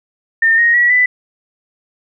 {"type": "tone with pitch steps", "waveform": "sine", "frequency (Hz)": [1813, 1870.4, 1929.7, 1990.8], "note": ["A#6", "A#6", "B6", "B6"], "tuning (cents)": [-49, 5, -41, 13], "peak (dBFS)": -8, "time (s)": [0.42, 1.06], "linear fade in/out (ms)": 5, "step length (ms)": 160, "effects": []}